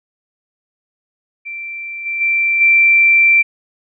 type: tone with level steps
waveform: sine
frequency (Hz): 2349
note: D7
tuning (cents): 0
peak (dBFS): -24 / -18 / -12 / -7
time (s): 1.45-3.43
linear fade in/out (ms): 20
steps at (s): 2.05 / 2.2 / 2.6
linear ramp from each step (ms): 20
effects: none